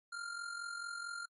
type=tone with amplitude modulation; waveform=square; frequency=1396.9 Hz; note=F6; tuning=in tune; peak=-39 dBFS; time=0.12-1.26 s; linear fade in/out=10 ms; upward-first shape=sine; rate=44.5 Hz; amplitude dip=60%; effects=AAC 32 kbps